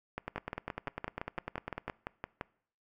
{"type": "two click trains", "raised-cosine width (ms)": 0.5, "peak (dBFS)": [-21, -21], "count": [13, 18], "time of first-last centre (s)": [[0.36, 2.411], [0.18, 1.88]], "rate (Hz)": [5.85, 10], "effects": ["noise-tail reverb RT60 0.6 s tail -23 dB re dry"]}